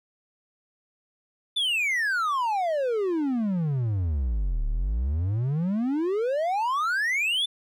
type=exponential two-way sweep; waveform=triangle; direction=down then up; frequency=3573 to 34.65 to 3573 Hz; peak=-21 dBFS; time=1.56-7.46 s; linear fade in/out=10 ms; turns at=4.66 s; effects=none

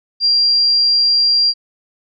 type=tone; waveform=sine; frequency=4758 Hz; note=D8; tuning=22 cents sharp; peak=-10 dBFS; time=0.2-1.54 s; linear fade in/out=50 ms; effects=none

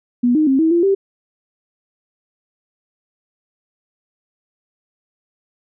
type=tone with pitch steps; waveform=sine; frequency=243.5 / 308.7 / 267.7 / 321.9 / 342.4 / 391.5 Hz; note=B3 / D#4 / C4 / E4 / F4 / G4; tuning=-24 / -14 / +40 / -41 / -34 / -2 cents; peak=-11 dBFS; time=0.23-0.95 s; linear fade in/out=10 ms; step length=120 ms; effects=none

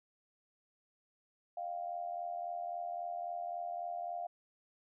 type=tone with amplitude modulation; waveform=sine; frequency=698.5 Hz; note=F5; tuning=in tune; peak=-34 dBFS; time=1.57-4.27 s; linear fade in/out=5 ms; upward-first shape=sine; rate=83.7 Hz; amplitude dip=70%; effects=none

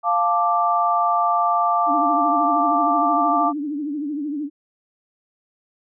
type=chord; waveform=sine; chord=D minor; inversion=first; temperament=equal; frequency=698.5 / 880 / 1174.7 Hz; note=F5 / A5 / D6; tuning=0 / 0 / 0 cents; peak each=-20 / -23 / -19 dBFS; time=0.03-3.53 s; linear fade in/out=50 ms
type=tone with vibrato; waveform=sine; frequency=293.7 Hz; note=D4; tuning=in tune; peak=-23 dBFS; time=1.86-4.5 s; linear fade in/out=50 ms; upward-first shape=triangle; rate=13 Hz; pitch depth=120 cents each way
effects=none

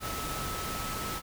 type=tone in noise; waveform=sine; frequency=1302 Hz; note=E6; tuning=22 cents flat; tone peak=-38 dBFS; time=0-1.22 s; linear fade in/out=50 ms; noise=pink; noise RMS=-36 dBFS; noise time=0-1.22 s; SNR=-5 dB; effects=none

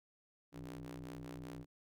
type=ring-modulated tone; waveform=sawtooth; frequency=62.7 Hz; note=B1; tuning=27 cents sharp; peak=-39 dBFS; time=0.52-1.66 s; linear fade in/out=50 ms; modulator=222 Hz; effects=none

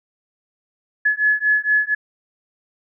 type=beating tone pair; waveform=sine; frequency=1703 / 1707.3 Hz; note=G#6 / G#6; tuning=+43 / +47 cents; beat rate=4.3 Hz; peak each=-18 dBFS; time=1.05-1.95 s; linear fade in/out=10 ms; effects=none

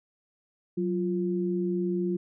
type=tone pair together; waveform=sine; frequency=184.98 / 349.2 Hz; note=F#3 / F4; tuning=0 / 0 cents; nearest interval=major seventh; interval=1100 cents; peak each=-28 dBFS; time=0.77-2.17 s; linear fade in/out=10 ms; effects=none

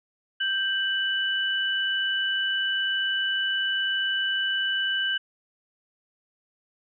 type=tone pair together; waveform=sine; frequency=1568 / 2973 Hz; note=G6 / F#7; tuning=0 / +8 cents; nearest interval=major seventh; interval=1108 cents; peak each=-26 dBFS; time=0.4-5.18 s; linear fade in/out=10 ms; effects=none

